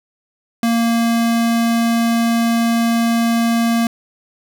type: tone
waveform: square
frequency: 231.6 Hz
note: A#3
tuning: 11 cents flat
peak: -14 dBFS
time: 0.63-3.87 s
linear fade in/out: 2 ms
effects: none